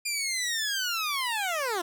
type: linear sweep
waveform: 15% pulse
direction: down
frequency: 2421 to 329.6 Hz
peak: -21 dBFS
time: 0.05-1.82 s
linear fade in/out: 10 ms
effects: none